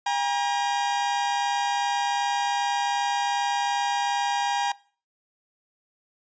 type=tone pair together; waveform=40% pulse; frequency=808 / 950.6 Hz; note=G#5 / A#5; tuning=-48 / +34 cents; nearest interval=minor third; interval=282 cents; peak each=-24 / -26 dBFS; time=0.06-4.72 s; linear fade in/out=5 ms; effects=noise-tail reverb RT60 0.4 s tail -21 dB re dry + resampled to 16000 Hz